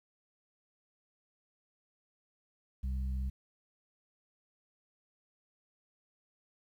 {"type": "harmonic tone", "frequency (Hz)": 64.7, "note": "C2", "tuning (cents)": -19, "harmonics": [1, 2, 3], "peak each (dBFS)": [-32, -48, -46], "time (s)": [2.83, 3.3], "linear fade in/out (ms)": 10, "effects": ["11-bit"]}